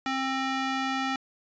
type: tone with band-pass filter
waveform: square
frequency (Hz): 265.6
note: C4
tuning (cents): +26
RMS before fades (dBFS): -29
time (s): 0.06-1.16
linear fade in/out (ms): 2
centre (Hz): 1800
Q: 0.61
effects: resampled to 16000 Hz